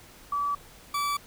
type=tone pair in turn; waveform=sine / 40% pulse; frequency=1150 / 1154.1 Hz; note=D6 / D6; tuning=-37 / -31 cents; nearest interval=unison; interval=6 cents; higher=second; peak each=-25 dBFS; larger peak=neither; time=0.32-0.55 / 0.94-1.17 s; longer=neither; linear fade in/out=5 ms; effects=pink hiss -51 dBFS RMS until 1.26 s